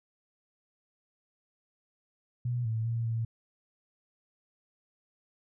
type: tone with pitch steps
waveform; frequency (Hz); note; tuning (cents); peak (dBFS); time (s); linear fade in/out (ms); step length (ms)
sine; 121.8 / 111.8 / 115.8 / 114; B2 / A2 / A#2 / A#2; -24 / +28 / -11 / -38; -28; 2.45-3.25; 5; 200
effects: none